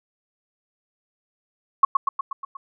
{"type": "tone with echo", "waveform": "sine", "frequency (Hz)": 1096, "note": "C#6", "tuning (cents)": -20, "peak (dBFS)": -9, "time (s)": [1.83, 1.85], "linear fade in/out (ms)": 5, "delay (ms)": 120, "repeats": 6, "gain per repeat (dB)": -4, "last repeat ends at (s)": 2.57, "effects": []}